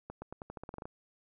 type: accelerating click train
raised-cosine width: 1 ms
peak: -28 dBFS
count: 12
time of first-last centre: 0.1-0.855 s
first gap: 120 ms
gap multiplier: 0.88
effects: none